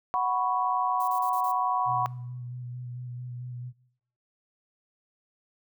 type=chord; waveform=sine; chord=F# suspended fourth; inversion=none; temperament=equal; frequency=740 / 987.8 / 1108.7 Hz; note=F#5 / B5 / C#6; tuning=0 / 0 / 0 cents; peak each=-28 dBFS; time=0.14-2.06 s; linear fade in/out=0 ms
type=noise bursts; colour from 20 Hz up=violet; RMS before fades=-43 dBFS; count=5; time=1-1.516 s; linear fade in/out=2 ms; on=76 ms; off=34 ms
type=tone with vibrato; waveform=sine; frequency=123.47 Hz; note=B2; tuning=in tune; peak=-35 dBFS; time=1.85-3.73 s; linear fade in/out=50 ms; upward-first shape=square; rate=4.5 Hz; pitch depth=17 cents each way
effects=noise-tail reverb RT60 0.8 s tail -21 dB re dry